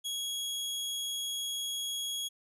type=tone; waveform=sawtooth; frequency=3322 Hz; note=G#7; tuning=in tune; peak=-30 dBFS; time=0.04-2.29 s; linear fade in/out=20 ms; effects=resampled to 32000 Hz